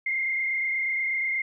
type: tone with frequency modulation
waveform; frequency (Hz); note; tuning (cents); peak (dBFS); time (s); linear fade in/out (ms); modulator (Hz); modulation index
sine; 2114; C7; +17; -24; 0.06-1.42; 5; 28.3; 1.7
effects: none